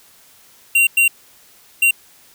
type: tone bursts at uneven times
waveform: square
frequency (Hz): 2759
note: F7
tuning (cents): -22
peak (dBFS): -11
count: 3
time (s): 0.75-0.87 / 0.97-1.08 / 1.82-1.91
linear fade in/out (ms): 5
effects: white hiss -49 dBFS RMS until 2.34 s